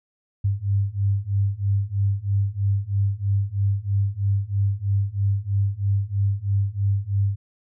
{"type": "beating tone pair", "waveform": "sine", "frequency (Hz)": [98, 101.1], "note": ["G2", "G#2"], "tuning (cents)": [0, -46], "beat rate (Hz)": 3.1, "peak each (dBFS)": [-23, -22], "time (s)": [0.44, 7.36], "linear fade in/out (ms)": 10, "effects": []}